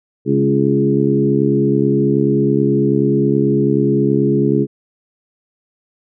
harmonic tone with a mistuned harmonic, 69.3 Hz, C#2, in tune, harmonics 2 / 3 / 4 / 5 / 6, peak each -18 / -18 / -18 / -18 / -18 dBFS, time 0.25-4.67 s, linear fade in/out 50 ms, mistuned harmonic 4, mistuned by +16 cents, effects none

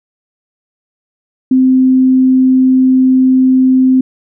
sine tone, 259.2 Hz, C4, 16 cents flat, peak -5 dBFS, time 1.51-4.01 s, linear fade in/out 5 ms, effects none

